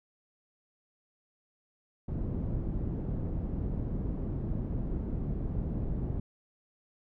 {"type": "low-pass noise", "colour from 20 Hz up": "pink", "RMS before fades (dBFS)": -33, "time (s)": [2.08, 6.2], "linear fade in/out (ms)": 5, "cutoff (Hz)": 270, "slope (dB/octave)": 12, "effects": []}